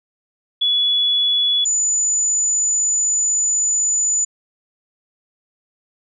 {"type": "tone pair in turn", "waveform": "sine", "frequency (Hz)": [3403, 6989], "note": ["G#7", "A8"], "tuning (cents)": [41, -13], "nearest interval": "octave", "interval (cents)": 1246, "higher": "second", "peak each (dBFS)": [-14, -15], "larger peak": "first", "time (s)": [[0.61, 1.65], [1.65, 4.25]], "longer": "second", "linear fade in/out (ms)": 10, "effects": []}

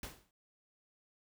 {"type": "noise with exponential decay", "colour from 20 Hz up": "pink", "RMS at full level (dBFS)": -41, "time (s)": [0.03, 0.31], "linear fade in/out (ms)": 2, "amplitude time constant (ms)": 59, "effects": []}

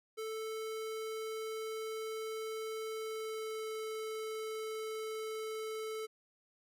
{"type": "tone with pitch glide", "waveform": "square", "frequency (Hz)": [440, 437.5], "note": ["A4", "A4"], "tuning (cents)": [0, -10], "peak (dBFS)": -39, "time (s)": [0.17, 6.07], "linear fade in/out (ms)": 20, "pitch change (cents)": -10, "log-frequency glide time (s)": [2.89, 3.7], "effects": []}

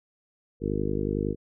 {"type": "harmonic tone", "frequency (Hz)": 50.9, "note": "G#1", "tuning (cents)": -34, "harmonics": [1, 2, 3, 4, 5, 6, 7, 8, 9], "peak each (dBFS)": [-34, -34, -34, -34, -34, -34, -34, -34, -34], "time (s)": [0.6, 1.36], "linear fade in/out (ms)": 50, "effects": []}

